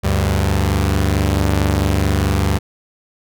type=tone pair together; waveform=sawtooth; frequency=73.42 / 98 Hz; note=D2 / G2; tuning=0 / 0 cents; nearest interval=perfect fourth; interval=500 cents; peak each=-13 dBFS; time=0.03-2.59 s; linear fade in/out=20 ms; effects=none